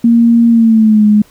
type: tone with pitch glide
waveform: sine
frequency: 233.1 to 210.1 Hz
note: A#3 to G#3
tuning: 0 to +20 cents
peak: -4 dBFS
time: 0.04-1.22 s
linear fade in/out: 5 ms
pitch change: -180 cents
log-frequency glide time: 0.49-1.06 s
effects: pink hiss -46 dBFS RMS until 1.3 s